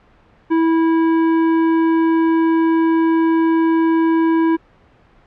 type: tone with tanh clipping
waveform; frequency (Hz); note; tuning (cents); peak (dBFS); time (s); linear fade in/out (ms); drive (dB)
sine; 326.9; E4; -14; -14; 0.5-4.57; 20; 15
effects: pink hiss -51 dBFS RMS until 5.26 s + low-pass 2000 Hz 12 dB/octave